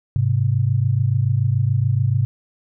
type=tone pair together; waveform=sine; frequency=103.82 / 130.81 Hz; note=G#2 / C3; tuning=0 / 0 cents; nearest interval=major third; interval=400 cents; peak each=-18 dBFS; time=0.16-2.25 s; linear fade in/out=0 ms; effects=none